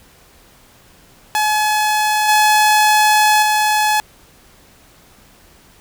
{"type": "tone with level steps", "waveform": "sawtooth", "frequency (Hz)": 851, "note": "G#5", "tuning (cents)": 42, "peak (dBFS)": [-10, -6, -9], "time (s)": [1.35, 4], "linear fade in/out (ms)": 0, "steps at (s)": [2.28, 3.42], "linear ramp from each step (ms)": 10, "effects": ["pink hiss -48 dBFS RMS until 5.8 s"]}